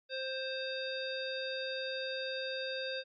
harmonic tone, 526 Hz, C5, 9 cents sharp, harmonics 1 / 3 / 5 / 7 / 9, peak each -38 / -42 / -45 / -42 / -45 dBFS, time 0.09-3.04 s, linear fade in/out 50 ms, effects MP3 48 kbps

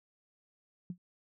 sine tone with exponential decay, 178 Hz, F3, 33 cents sharp, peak -33 dBFS, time 0.9-0.98 s, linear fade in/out 2 ms, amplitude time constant 17 ms, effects none

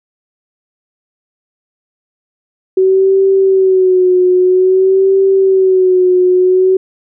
sine tone with vibrato, 375.4 Hz, F#4, 25 cents sharp, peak -6 dBFS, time 2.77-6.77 s, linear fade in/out 5 ms, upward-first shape sine, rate 0.51 Hz, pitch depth 53 cents each way, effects none

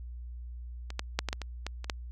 clicks, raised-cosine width 0.2 ms, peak -23 / -14 / -9 / -14 / -14 / -20 / -17 / -24 / -12 dBFS, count 9, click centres 0.904 / 0.994 / 1.19 / 1.287 / 1.329 / 1.417 / 1.666 / 1.844 / 1.898 s, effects added 60 Hz sine -39 dBFS peak until 2.11 s

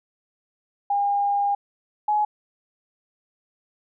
sine tone pair in turn, 808 / 841.5 Hz, G#5 / G#5, -48 / +23 cents, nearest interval minor second, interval 71 cents, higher second, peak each -19 / -18 dBFS, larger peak second, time 0.9-1.55 / 2.08-2.25 s, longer first, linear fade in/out 5 ms, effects none

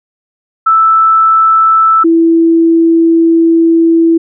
sine tone pair in turn, 1318.5 / 330.6 Hz, E6 / E4, 0 / +5 cents, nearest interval 2 octaves, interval 2395 cents, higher first, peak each -4 dBFS, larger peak neither, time 0.66-2.04 / 2.04-4.18 s, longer second, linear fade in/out 10 ms, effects none

